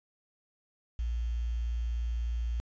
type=tone with quantisation; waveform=sine; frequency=58.3 Hz; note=A#1; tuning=1 cent sharp; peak=-29 dBFS; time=0.99-2.6 s; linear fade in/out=0 ms; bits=9; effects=resampled to 16000 Hz